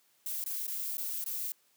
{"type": "noise with dropouts", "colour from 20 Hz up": "violet", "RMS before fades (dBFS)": -36, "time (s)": [0.26, 1.52], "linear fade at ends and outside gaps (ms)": 2, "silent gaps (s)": [[0.441, 0.461], [0.668, 0.678], [0.97, 0.98], [1.242, 1.261]], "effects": ["white hiss -69 dBFS RMS until 1.76 s", "high-pass 150 Hz 12 dB/octave"]}